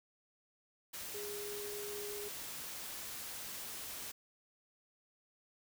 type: tone in noise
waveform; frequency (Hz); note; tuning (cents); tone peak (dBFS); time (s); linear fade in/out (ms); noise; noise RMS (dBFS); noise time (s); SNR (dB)
sine; 411.8; G#4; -15; -43; 1.14-2.29; 10; white; -45; 0.93-4.12; -1
effects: none

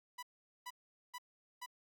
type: tone bursts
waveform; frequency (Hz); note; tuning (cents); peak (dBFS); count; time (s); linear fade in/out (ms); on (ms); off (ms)
sawtooth; 987.8; B5; 0; -40; 4; 0.18-1.662; 10; 48; 430
effects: none

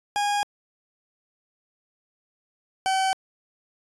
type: tone pair in turn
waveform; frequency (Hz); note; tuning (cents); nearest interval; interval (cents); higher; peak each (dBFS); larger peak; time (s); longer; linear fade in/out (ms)
40% pulse; 820 / 764.2; G#5 / G5; -22 / -44; minor second; 122; first; -21 / -20; second; 0.16-0.43 / 2.86-3.13; neither; 0
effects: resampled to 24000 Hz

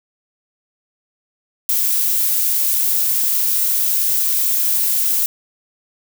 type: noise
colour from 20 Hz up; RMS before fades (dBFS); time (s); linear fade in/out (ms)
violet; -17; 1.69-5.26; 0
effects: none

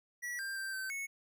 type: tone with pitch steps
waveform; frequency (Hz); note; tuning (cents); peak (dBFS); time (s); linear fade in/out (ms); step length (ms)
square; 1939 / 1587 / 1570 / 1543 / 2203; B6 / G6 / G6 / G6 / C#7; -32 / +21 / +2 / -28 / -11; -38; 0.22-1.07; 20; 170
effects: none

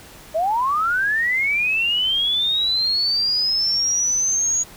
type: linear sweep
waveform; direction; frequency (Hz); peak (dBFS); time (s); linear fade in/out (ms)
sine; up; 607 to 6740; -17; 0.34-4.64; 20
effects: pink hiss -43 dBFS RMS until 4.76 s

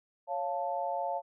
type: chord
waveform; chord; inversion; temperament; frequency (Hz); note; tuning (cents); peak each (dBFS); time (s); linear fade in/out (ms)
sine; Db augmented; none; equal; 554.4 / 698.5 / 880; Db5 / F5 / A5; 0 / 0 / 0; -36 / -34 / -35; 0.27-1.22; 50
effects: none

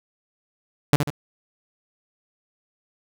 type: tone with echo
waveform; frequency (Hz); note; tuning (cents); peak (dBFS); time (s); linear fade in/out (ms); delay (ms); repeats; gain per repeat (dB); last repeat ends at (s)
sawtooth; 145.5; D3; -16; -8; 0.93-0.96; 0; 71; 2; -7; 1.102
effects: none

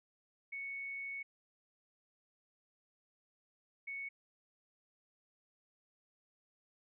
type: tone bursts at uneven times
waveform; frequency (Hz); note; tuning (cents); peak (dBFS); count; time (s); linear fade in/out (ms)
sine; 2217; C#7; 0; -40; 2; 0.52-1.23 / 3.87-4.09; 10
effects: none

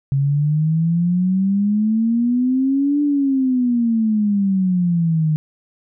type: exponential two-way sweep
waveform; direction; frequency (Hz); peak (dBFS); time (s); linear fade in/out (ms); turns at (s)
sine; up then down; 135.9 to 293.7 to 152.4; -14; 0.12-5.36; 0; 3.02
effects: none

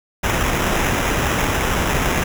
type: noise with sample-and-hold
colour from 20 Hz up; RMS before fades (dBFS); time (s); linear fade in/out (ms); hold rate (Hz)
pink; -19; 0.23-2.24; 10; 4410
effects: none

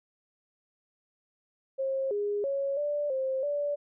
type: tone with pitch steps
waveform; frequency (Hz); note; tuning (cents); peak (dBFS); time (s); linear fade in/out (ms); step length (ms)
sine; 536 / 411 / 553 / 586 / 528 / 580; C5 / G#4 / C#5 / D5 / C5 / D5; +42 / -18 / -4 / -4 / +16 / -22; -27; 1.78-3.76; 20; 330
effects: none

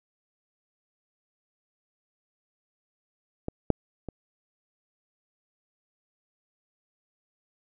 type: clicks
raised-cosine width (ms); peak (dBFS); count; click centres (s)
2; -17 / -6 / -22; 3; 3.484 / 3.703 / 4.087
effects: none

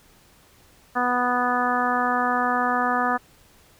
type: harmonic tone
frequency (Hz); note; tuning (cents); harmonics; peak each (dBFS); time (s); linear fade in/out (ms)
246.9; B3; 0; 1 / 2 / 3 / 4 / 5 / 6 / 7; -28 / -31 / -25 / -28 / -25 / -30 / -29; 0.95-3.18; 20
effects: pink hiss -55 dBFS RMS until 3.79 s

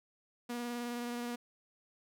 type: tone with vibrato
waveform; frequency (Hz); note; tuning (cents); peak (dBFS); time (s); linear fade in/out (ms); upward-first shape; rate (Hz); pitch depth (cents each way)
sawtooth; 240.2; B3; -48; -33; 0.49-1.36; 10; triangle; 19; 19
effects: none

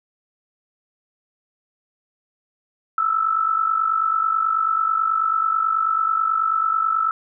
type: tone with amplitude modulation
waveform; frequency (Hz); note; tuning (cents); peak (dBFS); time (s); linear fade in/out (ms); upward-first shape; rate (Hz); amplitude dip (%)
sine; 1314; E6; -6; -14; 2.98-7.11; 2; sine; 49.2; 70
effects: none

